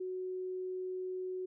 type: tone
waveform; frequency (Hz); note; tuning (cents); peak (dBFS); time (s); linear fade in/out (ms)
sine; 369.9; F#4; 0; -36; 0-1.46; 10
effects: none